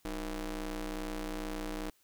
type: ring-modulated tone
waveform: sawtooth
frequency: 168.2 Hz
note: E3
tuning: 35 cents sharp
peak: -29 dBFS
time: 0.05-1.9 s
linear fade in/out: 0 ms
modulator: 137 Hz
effects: white hiss -69 dBFS RMS until 2.03 s